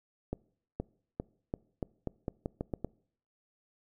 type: accelerating click train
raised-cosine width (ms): 2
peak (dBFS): -20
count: 11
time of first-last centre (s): 0.33-2.846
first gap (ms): 470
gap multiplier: 0.85
effects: noise-tail reverb RT60 0.6 s tail -24 dB re dry